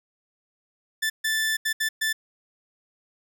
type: tone bursts at uneven times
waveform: sawtooth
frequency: 1760 Hz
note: A6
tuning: in tune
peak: -19 dBFS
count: 5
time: 1.02-1.1 / 1.24-1.57 / 1.65-1.73 / 1.8-1.89 / 2.01-2.13 s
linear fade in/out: 10 ms
effects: none